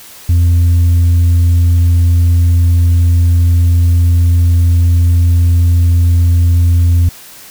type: tone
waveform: sine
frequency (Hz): 86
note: F2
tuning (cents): -26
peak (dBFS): -3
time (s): 0.29-7.09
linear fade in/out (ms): 5
effects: tanh soft clip ceiling -5 dBFS + white hiss -35 dBFS RMS until 7.5 s